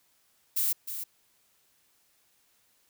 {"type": "noise with echo", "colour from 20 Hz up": "violet", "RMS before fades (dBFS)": -27, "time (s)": [0.56, 0.73], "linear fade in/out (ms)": 10, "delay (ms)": 310, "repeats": 1, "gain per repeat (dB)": -9, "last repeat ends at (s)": 1.04, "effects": ["white hiss -68 dBFS RMS until 2.89 s"]}